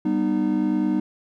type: chord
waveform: triangle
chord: G augmented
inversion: none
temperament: just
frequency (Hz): 196 / 245 / 306.2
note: G3 / B3 / D#4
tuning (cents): 0 / -14 / -28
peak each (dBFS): -23 / -23 / -20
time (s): 0.05-1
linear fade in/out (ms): 5
effects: none